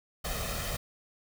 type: noise with comb filter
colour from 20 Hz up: pink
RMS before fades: -34 dBFS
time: 0.24-0.77 s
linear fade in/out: 10 ms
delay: 1.6 ms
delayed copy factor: +0.7
effects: none